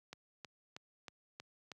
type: click train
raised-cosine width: 0.2 ms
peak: -29 dBFS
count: 6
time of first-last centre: 0.13-1.717 s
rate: 3.15 Hz
effects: high-pass 100 Hz 12 dB/octave